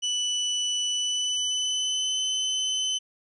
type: tone with pitch glide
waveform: 30% pulse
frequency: 2973 to 3039 Hz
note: F#7 to F#7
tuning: +8 to +46 cents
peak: -22 dBFS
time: 0.02-2.99 s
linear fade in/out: 20 ms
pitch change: +38 cents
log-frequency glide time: 0.89-2.21 s
effects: resampled to 24000 Hz